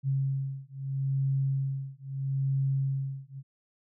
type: beating tone pair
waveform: sine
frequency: 135.5 / 136.27 Hz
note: C#3 / C#3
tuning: -39 / -29 cents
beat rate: 0.77 Hz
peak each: -30 dBFS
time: 0.03-3.43 s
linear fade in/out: 50 ms
effects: none